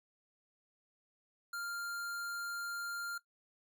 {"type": "tone", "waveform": "square", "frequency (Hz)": 1396.9, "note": "F6", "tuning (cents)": 0, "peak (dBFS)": -39, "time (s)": [1.53, 3.18], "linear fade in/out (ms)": 5, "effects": ["noise-tail reverb RT60 0.1 s tail -17 dB re dry"]}